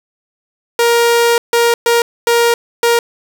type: tone bursts at uneven times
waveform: sawtooth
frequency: 470 Hz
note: A#4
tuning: 14 cents sharp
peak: -5 dBFS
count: 5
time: 0.79-1.38 / 1.53-1.74 / 1.86-2.02 / 2.27-2.54 / 2.83-2.99 s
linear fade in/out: 2 ms
effects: none